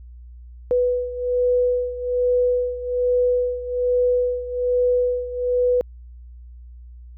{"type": "beating tone pair", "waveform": "sine", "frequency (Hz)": [494.2, 495.4], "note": ["B4", "B4"], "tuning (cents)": [1, 5], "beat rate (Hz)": 1.2, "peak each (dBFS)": [-19, -23], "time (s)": [0.71, 5.81], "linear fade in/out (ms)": 0, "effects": ["added 60 Hz sine -38 dBFS peak until 7.17 s"]}